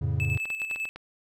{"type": "chord", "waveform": "triangle", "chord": "F augmented", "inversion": "none", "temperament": "equal", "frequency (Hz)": [87.31, 110, 138.59], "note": ["F2", "A2", "C#3"], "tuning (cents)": [0, 0, 0], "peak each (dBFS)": -27, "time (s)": [0.01, 0.38], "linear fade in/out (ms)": 10}
{"type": "tone with tremolo", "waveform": "triangle", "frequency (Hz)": 2618, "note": "E7", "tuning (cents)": -13, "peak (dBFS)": -26, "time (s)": [0.2, 0.89], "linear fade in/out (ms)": 0, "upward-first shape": "square", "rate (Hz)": 10, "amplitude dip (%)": 50}
{"type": "clicks", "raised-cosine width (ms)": 0.3, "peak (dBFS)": -24, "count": 8, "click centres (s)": [0.375, 0.455, 0.503, 0.618, 0.712, 0.76, 0.854, 0.96]}
{"effects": []}